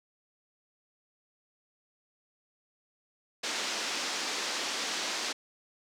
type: band-pass noise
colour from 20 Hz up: white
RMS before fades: -34 dBFS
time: 3.43-5.33 s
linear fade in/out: 10 ms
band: 240 to 6200 Hz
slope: 24 dB/octave
effects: none